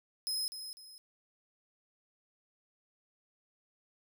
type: tone with echo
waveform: sawtooth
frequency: 5110 Hz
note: D#8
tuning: 45 cents sharp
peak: -30 dBFS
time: 0.27-0.48 s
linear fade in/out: 0 ms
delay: 250 ms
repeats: 2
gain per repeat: -9 dB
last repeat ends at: 0.98 s
effects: none